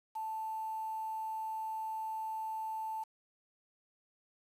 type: tone with quantisation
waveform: sine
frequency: 880 Hz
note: A5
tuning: in tune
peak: -36 dBFS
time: 0.15-3.04 s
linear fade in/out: 10 ms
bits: 9
effects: resampled to 32000 Hz